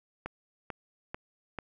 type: click train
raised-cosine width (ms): 0.5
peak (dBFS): -21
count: 4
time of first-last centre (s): 0.26-1.587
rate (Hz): 2.26
effects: none